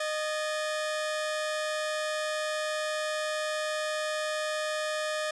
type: tone pair together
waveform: sawtooth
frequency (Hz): 615 / 1714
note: D#5 / A6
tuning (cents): -20 / -46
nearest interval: octave + tritone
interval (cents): 1774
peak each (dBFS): -26 / -34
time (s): 0-5.31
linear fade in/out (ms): 5
effects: resampled to 22050 Hz